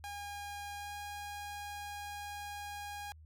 sawtooth tone with pitch glide, 814 to 818.7 Hz, G#5 to G#5, -35 to -25 cents, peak -38 dBFS, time 0.04-3.12 s, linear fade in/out 0 ms, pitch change +10 cents, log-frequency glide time 0.76-0.92 s, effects added 78 Hz sine -53 dBFS peak until 3.25 s

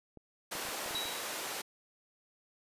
clicks, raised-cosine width 2 ms, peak -37 dBFS, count 8, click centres 0.173 / 0.553 / 0.653 / 0.687 / 0.861 / 0.909 / 0.947 / 1.055 s
pink high-pass noise, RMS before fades -39 dBFS, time 0.51-1.62 s, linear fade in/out 10 ms, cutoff 440 Hz, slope 12 dB/octave
triangle tone with exponential decay, 3877 Hz, B7, 33 cents flat, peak -31 dBFS, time 0.95-1.51 s, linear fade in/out 2 ms, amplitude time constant 120 ms
effects resampled to 32000 Hz

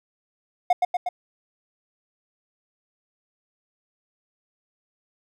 triangle tone with echo, 720 Hz, F#5, 47 cents flat, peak -12 dBFS, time 0.7-0.73 s, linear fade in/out 5 ms, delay 120 ms, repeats 3, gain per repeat -3 dB, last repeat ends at 1.09 s, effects none

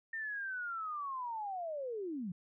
sine linear sweep, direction down, 1824 to 164.81 Hz, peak -37 dBFS, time 0.13-2.32 s, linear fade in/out 5 ms, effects none

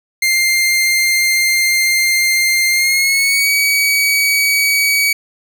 sawtooth tone with pitch glide, 2102 to 2266 Hz, C7 to C#7, +7 to +37 cents, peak -8 dBFS, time 0.22-5.13 s, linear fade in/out 5 ms, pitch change +130 cents, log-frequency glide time 2.72-3.51 s, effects none

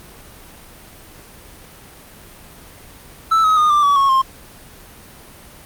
triangle tone with pitch steps, 1318.5 / 1271.4 / 1225.9 / 1182.1 / 1139.9 / 1099.2 / 1059.9 Hz, E6 / D#6 / D#6 / D6 / C#6 / C#6 / C6, 0 / +37 / -26 / +11 / +48 / -15 / +22 cents, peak -9 dBFS, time 3.31-4.22 s, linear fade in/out 10 ms, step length 130 ms, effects pink hiss -41 dBFS RMS until 5.65 s + Opus 32 kbps

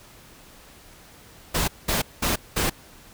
pink noise bursts, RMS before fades -23 dBFS, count 4, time 1.54-2.7 s, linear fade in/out 10 ms, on 140 ms, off 200 ms, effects pink hiss -49 dBFS RMS until 3.13 s

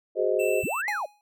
sine chord, Ab dominant seventh, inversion third, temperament just, 373.8 / 415.3 / 519.1 / 623 Hz, Gb4 / Ab4 / C5 / Eb5, +18 / 0 / -14 / +2 cents, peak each -27 dBFS, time 0.15-0.64 s, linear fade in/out 50 ms
square tone, 2663 Hz, E7, 17 cents sharp, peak -32 dBFS, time 0.39-0.82 s, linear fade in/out 10 ms
sine linear two-way sweep, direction up then down, 38.89 to 2147 to 512 Hz, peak -27 dBFS, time 0.63-1.06 s, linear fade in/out 10 ms, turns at 0.89 s
square tone with exponential decay, 830.6 Hz, G#5, in tune, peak -27 dBFS, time 0.88-1.21 s, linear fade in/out 1 ms, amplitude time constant 70 ms
effects none

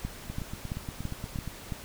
two click trains, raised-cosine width 5 ms, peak -20 / -23 dBFS, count 6 / 11, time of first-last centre 0.05-1.722 / 0.3-1.476 s, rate 2.99 / 8.5 Hz, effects pink hiss -45 dBFS RMS until 1.84 s

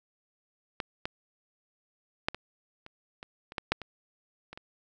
clicks, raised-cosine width 0.3 ms, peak -15 / -16 / -10 / -22 / -29 / -26 / -27 / -15 / -8 / -24 / -27 / -27 dBFS, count 12, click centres 0.802 / 1.055 / 2.285 / 2.346 / 2.864 / 3.229 / 3.521 / 3.582 / 3.72 / 3.817 / 4.53 / 4.575 s, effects none

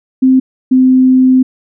sine tone pair in turn, 260.5 / 258 Hz, C4 / C4, -7 / -24 cents, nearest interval unison, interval 17 cents, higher first, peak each -4 dBFS, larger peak neither, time 0.22-0.4 / 0.71-1.43 s, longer second, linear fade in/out 10 ms, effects none

